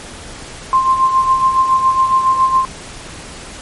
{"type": "tone with tremolo", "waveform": "sine", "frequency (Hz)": 1051, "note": "C6", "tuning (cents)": 7, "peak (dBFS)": -7, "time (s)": [0.73, 2.65], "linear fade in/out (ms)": 0, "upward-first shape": "sine", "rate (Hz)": 7.2, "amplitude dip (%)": 60, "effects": ["pink hiss -32 dBFS RMS until 3.61 s", "MP3 48 kbps"]}